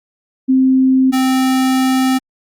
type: tone pair in turn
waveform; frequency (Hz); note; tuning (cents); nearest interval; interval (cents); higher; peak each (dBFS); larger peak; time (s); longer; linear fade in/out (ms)
sine / square; 261.7 / 260.8; C4 / C4; 0 / -5; unison; 5; first; -8 / -12; first; 0.48-1.12 / 1.12-2.19; second; 20
effects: Opus 32 kbps